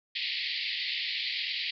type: band-pass noise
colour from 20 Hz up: white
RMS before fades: -33 dBFS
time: 0.15-1.71 s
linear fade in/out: 10 ms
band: 1900 to 4700 Hz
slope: 96 dB/octave
effects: none